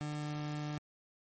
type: tone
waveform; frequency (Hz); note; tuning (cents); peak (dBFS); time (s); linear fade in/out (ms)
30% pulse; 149.2; D3; +28; -34; 0.01-0.78; 0
effects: MP3 32 kbps